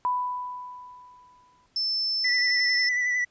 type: tone with exponential decay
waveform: sine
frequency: 993 Hz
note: B5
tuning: 9 cents sharp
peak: -21 dBFS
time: 0.05-1.66 s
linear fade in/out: 0 ms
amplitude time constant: 350 ms
type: tone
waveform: sine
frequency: 5290 Hz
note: E8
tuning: 5 cents sharp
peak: -24 dBFS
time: 1.76-2.89 s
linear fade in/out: 2 ms
type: tone with vibrato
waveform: triangle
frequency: 1975.5 Hz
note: B6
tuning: in tune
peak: -21 dBFS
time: 2.24-3.25 s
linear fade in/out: 10 ms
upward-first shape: sine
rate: 11 Hz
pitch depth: 27 cents each way
effects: pink hiss -66 dBFS RMS until 3.3 s + resampled to 16000 Hz